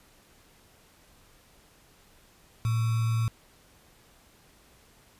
sine tone with sample-and-hold, 113.6 Hz, A#2, 44 cents flat, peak -23 dBFS, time 2.65-3.28 s, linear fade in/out 0 ms, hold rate 1225 Hz, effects pink hiss -59 dBFS RMS until 5.19 s + resampled to 32000 Hz

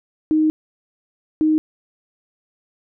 sine tone bursts at uneven times, 311.1 Hz, D#4, in tune, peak -13 dBFS, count 2, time 0.31-0.5 / 1.41-1.58 s, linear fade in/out 0 ms, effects none

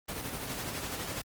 pink noise with tremolo, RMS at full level -35 dBFS, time 0.08-1.22 s, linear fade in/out 10 ms, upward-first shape sine, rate 12 Hz, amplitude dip 40%, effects high-pass 60 Hz 12 dB/octave + Opus 24 kbps

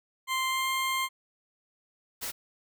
20% pulse tone with pitch glide, 1046.5 to 1055.6 Hz, C6 to C6, 0 to +15 cents, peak -22 dBFS, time 0.27-1.09 s, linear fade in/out 50 ms, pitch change +15 cents, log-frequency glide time 0.48-0.68 s
white noise, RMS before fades -35 dBFS, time 2.21-2.32 s, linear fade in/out 20 ms
effects none

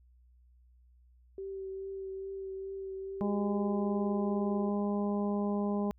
sine tone with vibrato, 386.1 Hz, G4, 26 cents flat, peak -37 dBFS, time 1.38-4.69 s, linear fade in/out 2 ms, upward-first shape triangle, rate 2.4 Hz, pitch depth 17 cents each way
harmonic tone, 204.1 Hz, G#3, 30 cents flat, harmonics 1 / 2 / 3 / 4 / 5, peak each -30 / -36 / -40 / -42 / -44 dBFS, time 3.21-5.91 s, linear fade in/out 0 ms
effects added 61 Hz sine -59 dBFS peak until 5.98 s

